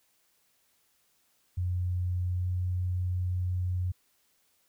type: tone with pitch glide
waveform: sine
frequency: 90 to 90.57 Hz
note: F#2 to F#2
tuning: -47 to -36 cents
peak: -27 dBFS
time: 1.57-3.92 s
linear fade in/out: 10 ms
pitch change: +11 cents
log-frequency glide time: 2.26-2.48 s
effects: white hiss -70 dBFS RMS until 4.68 s